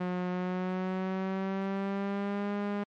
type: tone with pitch glide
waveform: sawtooth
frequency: 180.5 to 203.8 Hz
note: F#3 to G#3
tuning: -43 to -32 cents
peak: -26 dBFS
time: 0-2.84 s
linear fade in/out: 10 ms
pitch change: +211 cents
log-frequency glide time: 0.3-2.52 s
effects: low-pass 2000 Hz 12 dB/octave + MP3 64 kbps